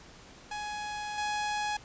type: tone with level steps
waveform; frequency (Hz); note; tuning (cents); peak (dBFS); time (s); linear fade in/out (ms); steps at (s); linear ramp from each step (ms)
sawtooth; 837; G#5; +13; -31 / -26; 0.51-1.77; 5; 1.18; 2
effects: pink hiss -52 dBFS RMS until 1.84 s + resampled to 16000 Hz